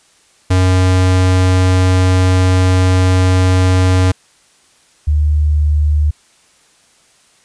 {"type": "tone pair in turn", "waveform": ["square", "sine"], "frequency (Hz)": [92.4, 74.9], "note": ["F#2", "D2"], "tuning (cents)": [-2, 35], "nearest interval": "major third", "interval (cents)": 363, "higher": "first", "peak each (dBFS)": -9, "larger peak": "neither", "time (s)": [[0.5, 4.12], [5.07, 6.11]], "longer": "first", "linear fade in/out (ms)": 10, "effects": ["white hiss -51 dBFS RMS until 7.44 s", "resampled to 22050 Hz"]}